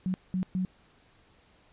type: tone bursts at uneven times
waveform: sine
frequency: 185 Hz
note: F#3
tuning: in tune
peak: -26 dBFS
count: 3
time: 0.06-0.14 / 0.34-0.43 / 0.55-0.65 s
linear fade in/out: 0 ms
effects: pink hiss -62 dBFS RMS until 1.72 s + resampled to 8000 Hz